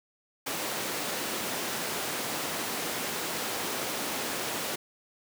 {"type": "high-pass noise", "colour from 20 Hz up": "pink", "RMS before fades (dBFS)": -33, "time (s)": [0.46, 4.76], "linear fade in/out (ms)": 10, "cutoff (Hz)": 260, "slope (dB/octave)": 12, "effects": []}